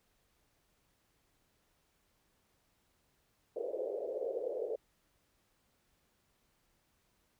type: band-pass noise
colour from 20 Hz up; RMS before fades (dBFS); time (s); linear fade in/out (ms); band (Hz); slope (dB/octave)
pink; -38; 3.56-4.76; 5; 420 to 560; 48
effects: pink hiss -75 dBFS RMS until 7.39 s